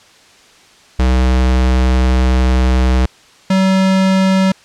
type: tone pair in turn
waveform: square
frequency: 63.5 / 190.28 Hz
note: B1 / F#3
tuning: +49 / +49 cents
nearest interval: octave + perfect fifth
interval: 1900 cents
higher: second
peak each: -10 dBFS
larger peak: neither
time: 0.99-3.06 / 3.5-4.52 s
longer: first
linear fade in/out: 5 ms
effects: white hiss -45 dBFS RMS until 4.64 s + low-pass 6000 Hz 12 dB/octave